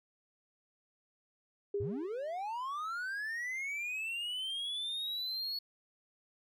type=tone with exponential decay; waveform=sine; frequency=404.1 Hz; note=G#4; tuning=47 cents flat; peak=-30 dBFS; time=1.74-2.43 s; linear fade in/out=5 ms; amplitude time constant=150 ms
type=linear sweep; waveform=triangle; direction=up; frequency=79.2 to 4402 Hz; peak=-34 dBFS; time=1.8-5.59 s; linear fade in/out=5 ms
effects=none